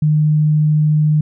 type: tone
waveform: sine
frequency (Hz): 152.3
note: D#3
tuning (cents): -37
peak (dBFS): -10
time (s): 0.02-1.21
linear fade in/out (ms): 5
effects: none